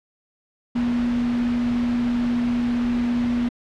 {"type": "tone in noise", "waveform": "sine", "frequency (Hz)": 240.8, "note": "B3", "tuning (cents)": -44, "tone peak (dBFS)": -19, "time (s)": [0.75, 3.49], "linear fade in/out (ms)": 10, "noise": "pink", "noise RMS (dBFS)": -33, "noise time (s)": [0.75, 3.49], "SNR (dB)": 11, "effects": ["low-pass 3000 Hz 12 dB/octave"]}